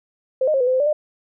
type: tone with pitch steps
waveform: sine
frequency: 521 / 615 / 538 / 494.4 / 512 / 517 / 583 / 604 Hz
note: C5 / D#5 / C5 / B4 / C5 / C5 / D5 / D5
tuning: -7 / -20 / +48 / +2 / -38 / -21 / -13 / +48 cents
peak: -15 dBFS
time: 0.41-0.93 s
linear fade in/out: 5 ms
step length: 65 ms
effects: none